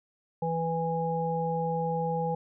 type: harmonic tone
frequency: 164.81 Hz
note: E3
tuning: in tune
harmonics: 1 / 3 / 5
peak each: -31 / -31 / -31 dBFS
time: 0.42-2.35 s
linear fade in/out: 5 ms
effects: none